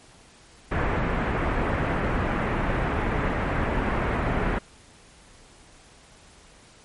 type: low-pass noise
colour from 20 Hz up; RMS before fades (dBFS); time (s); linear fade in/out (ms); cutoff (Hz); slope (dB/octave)
pink; -25; 0.71-4.59; 10; 2100; 24
effects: pink hiss -52 dBFS RMS until 6.84 s + MP3 48 kbps